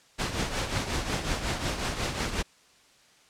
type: noise with tremolo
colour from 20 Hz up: pink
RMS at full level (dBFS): -27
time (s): 0.18-2.43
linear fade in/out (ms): 20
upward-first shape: triangle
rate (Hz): 5.5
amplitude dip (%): 65
effects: white hiss -59 dBFS RMS until 3.29 s + low-pass 7000 Hz 12 dB/octave